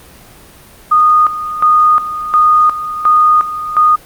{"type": "tone with tremolo", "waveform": "sine", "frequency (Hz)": 1232, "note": "D#6", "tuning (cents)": -17, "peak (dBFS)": -5, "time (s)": [0.91, 3.96], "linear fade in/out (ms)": 10, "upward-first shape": "square", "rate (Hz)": 1.4, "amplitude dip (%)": 75, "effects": ["pink hiss -39 dBFS RMS until 4.05 s", "Opus 32 kbps"]}